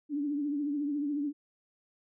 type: tone with vibrato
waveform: sine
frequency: 290 Hz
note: D4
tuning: 22 cents flat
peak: -29 dBFS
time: 0.09-1.33 s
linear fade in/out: 50 ms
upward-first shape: triangle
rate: 14 Hz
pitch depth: 79 cents each way
effects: none